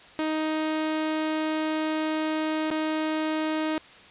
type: tone with dropouts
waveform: sawtooth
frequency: 312.3 Hz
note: D#4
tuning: 7 cents sharp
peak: -21 dBFS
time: 0.19-3.78 s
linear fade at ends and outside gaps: 0 ms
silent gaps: 2.703-2.712 s
effects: white hiss -49 dBFS RMS until 4.1 s + resampled to 8000 Hz